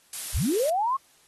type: noise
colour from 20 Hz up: blue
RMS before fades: -32 dBFS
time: 0.13-0.7 s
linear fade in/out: 2 ms
type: linear sweep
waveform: sine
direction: up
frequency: 31.93 to 1108.7 Hz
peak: -22 dBFS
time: 0.34-0.97 s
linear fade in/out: 10 ms
effects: white hiss -60 dBFS RMS until 1.27 s + AAC 32 kbps